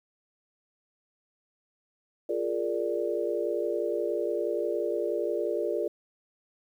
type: chord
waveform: sine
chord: Bb dominant seventh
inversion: second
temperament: equal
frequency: 349.2 / 415.3 / 466.2 / 587.3 Hz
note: F4 / Ab4 / Bb4 / D5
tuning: 0 / 0 / 0 / 0 cents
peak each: -32 dBFS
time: 2.29-5.88 s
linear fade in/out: 5 ms
effects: 10-bit